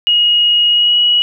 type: tone with pitch glide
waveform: sine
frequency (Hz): 2884 to 2916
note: F#7 to F#7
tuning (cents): -45 to -26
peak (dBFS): -8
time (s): 0.07-1.22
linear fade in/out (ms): 0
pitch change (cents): +19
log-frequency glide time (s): 0.69-0.97
effects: none